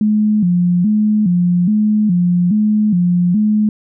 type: tone with vibrato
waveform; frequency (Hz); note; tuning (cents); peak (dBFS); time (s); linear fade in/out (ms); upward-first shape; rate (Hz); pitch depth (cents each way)
sine; 193.7; G3; -20; -10; 0.01-3.69; 2; square; 1.2; 160
effects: none